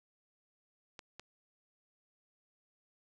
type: clicks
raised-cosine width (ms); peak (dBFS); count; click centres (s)
0.2; -29; 2; 0.992 / 1.196
effects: none